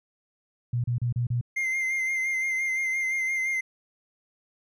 sine tone bursts, 120.7 Hz, B2, 39 cents flat, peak -23 dBFS, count 5, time 0.73-1.412 s, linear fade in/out 5 ms, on 110 ms, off 33 ms
triangle tone with vibrato, 2093 Hz, C7, in tune, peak -23 dBFS, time 1.56-3.61 s, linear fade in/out 10 ms, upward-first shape sine, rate 5.8 Hz, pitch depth 30 cents each way
effects none

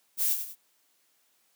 violet noise with echo, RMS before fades -26 dBFS, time 0.17-0.37 s, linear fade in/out 50 ms, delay 94 ms, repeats 2, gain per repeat -8 dB, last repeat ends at 0.558 s, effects white hiss -69 dBFS RMS until 1.55 s + high-pass 200 Hz 12 dB/octave

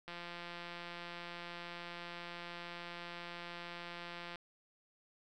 click train, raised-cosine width 0.3 ms, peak -30 dBFS, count 741, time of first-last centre 0.08-4.357 s, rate 173 Hz, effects none

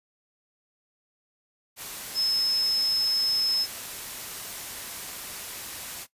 sine tone in noise, 5190 Hz, E8, 28 cents flat, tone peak -22 dBFS, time 2.14-3.67 s, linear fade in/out 50 ms, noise white, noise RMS -37 dBFS, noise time 1.76-6.07 s, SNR +12 dB, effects noise-tail reverb RT60 0.1 s tail -17 dB re dry + resampled to 32000 Hz

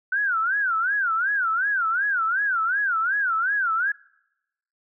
sine tone with vibrato, 1480 Hz, F#6, in tune, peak -20 dBFS, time 0.12-3.92 s, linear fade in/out 5 ms, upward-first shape sine, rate 2.7 Hz, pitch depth 220 cents each way, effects noise-tail reverb RT60 0.9 s tail -25 dB re dry

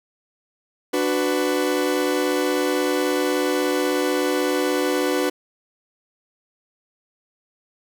40% pulse chord, B minor, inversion first, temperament equal with one note detuned, 293.7 / 370 / 496.7 Hz, D4 / F#4 / B4, 0 / 0 / +10 cents, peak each -23 dBFS, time 0.93-5.3 s, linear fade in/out 10 ms, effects none

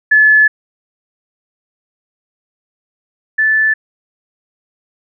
sine tone pair in turn, 1723 / 1749.1 Hz, A6 / A6, -37 / -11 cents, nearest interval unison, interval 26 cents, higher second, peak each -5 / -9 dBFS, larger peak first, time 0.11-0.48 / 3.38-3.74 s, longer first, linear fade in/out 10 ms, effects none

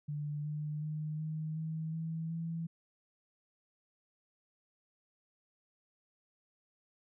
sine tone with pitch steps, 147.8 / 150.56 / 153.37 / 156.23 / 159.14 / 162.11 / 165.14 Hz, D3 / D3 / D#3 / D#3 / D#3 / E3 / E3, +11 / +43 / -25 / +7 / +39 / -29 / +3 cents, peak -35 dBFS, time 0.08-2.67 s, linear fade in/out 10 ms, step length 370 ms, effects none

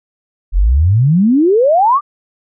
sine exponential sweep, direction up, 40.14 to 1223 Hz, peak -7 dBFS, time 0.52-2.01 s, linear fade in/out 50 ms, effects none

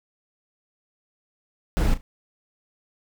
brown noise with echo, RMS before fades -20 dBFS, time 1.77-1.94 s, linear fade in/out 0 ms, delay 35 ms, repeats 2, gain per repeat -13 dB, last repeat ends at 2.01 s, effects none

